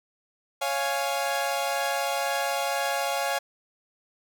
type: chord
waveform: sawtooth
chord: Db major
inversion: none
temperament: equal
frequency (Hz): 554.4 / 698.5 / 830.6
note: Db5 / F5 / Ab5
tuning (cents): 0 / 0 / 0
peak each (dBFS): -26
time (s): 0.61-3.39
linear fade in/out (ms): 10
effects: none